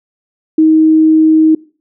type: tone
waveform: sine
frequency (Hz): 315.5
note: D#4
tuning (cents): +24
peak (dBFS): -4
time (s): 0.58-1.55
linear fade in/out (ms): 5
effects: noise-tail reverb RT60 0.4 s tail -22 dB re dry

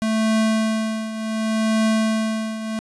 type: tone with tremolo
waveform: square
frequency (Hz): 220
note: A3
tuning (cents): 0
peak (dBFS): -16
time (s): 0.02-2.79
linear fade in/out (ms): 0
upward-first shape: triangle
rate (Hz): 0.68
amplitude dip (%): 75
effects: resampled to 24000 Hz + 9-bit

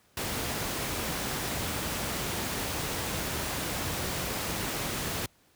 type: noise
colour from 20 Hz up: pink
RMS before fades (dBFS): -32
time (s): 0.17-5.26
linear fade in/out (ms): 2
effects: pink hiss -64 dBFS RMS until 5.55 s + high-pass 60 Hz 12 dB/octave

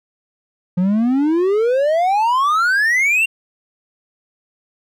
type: exponential sweep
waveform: triangle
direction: up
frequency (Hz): 174.61 to 2794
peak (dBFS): -11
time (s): 0.77-3.26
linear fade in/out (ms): 10
effects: none

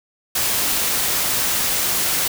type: noise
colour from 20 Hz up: white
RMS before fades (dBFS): -20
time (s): 0.35-2.28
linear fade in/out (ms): 5
effects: none

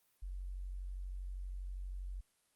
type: tone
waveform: sine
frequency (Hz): 46.25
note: F#1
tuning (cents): 0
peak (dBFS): -40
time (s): 0.22-2.21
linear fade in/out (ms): 10
effects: white hiss -75 dBFS RMS until 2.55 s + Opus 32 kbps

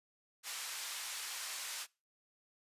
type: band-pass noise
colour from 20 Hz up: white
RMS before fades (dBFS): -43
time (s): 0.43-1.87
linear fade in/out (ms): 50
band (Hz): 1000 to 8600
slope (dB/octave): 12
effects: noise-tail reverb RT60 0.3 s tail -24 dB re dry + resampled to 32000 Hz

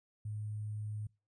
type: tone with sample-and-hold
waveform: sine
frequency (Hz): 106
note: G#2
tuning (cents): +36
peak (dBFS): -37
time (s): 0.25-1.07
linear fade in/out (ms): 5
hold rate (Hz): 8820
effects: noise-tail reverb RT60 0.3 s tail -25 dB re dry + resampled to 22050 Hz

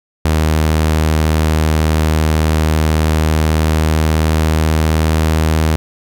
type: tone with pitch glide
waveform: sawtooth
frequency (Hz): 78.2 to 78.97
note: D#2 to D#2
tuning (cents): +9 to +26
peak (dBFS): -7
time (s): 0.25-5.76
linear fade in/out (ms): 0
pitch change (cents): +17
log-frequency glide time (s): 3.08-5.35
effects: none

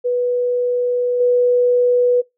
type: tone with level steps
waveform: sine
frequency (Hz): 491.1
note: B4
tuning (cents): -10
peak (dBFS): -15 / -11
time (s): 0.04-2.22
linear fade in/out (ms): 20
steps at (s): 1.2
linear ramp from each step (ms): 5
effects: noise-tail reverb RT60 0.2 s tail -23 dB re dry

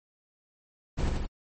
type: noise with echo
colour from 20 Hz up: brown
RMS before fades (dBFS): -26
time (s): 0.97-1.1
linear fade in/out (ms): 20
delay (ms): 85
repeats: 2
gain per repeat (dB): -3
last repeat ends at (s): 1.27
effects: MP3 32 kbps

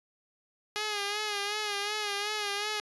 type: tone with vibrato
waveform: 5% pulse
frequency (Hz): 414.3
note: G#4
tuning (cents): -4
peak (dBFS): -19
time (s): 0.76-2.8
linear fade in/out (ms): 0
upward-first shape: sine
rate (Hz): 2.7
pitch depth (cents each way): 55
effects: resampled to 24000 Hz

